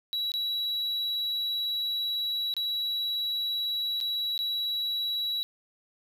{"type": "tone with dropouts", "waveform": "triangle", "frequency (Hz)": 3906, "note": "B7", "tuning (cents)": -20, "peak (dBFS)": -26, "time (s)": [0.13, 5.43], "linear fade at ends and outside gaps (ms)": 0, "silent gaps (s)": [[0.318, 0.339], [2.539, 2.566], [4.003, 4.011], [4.378, 4.39]], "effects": []}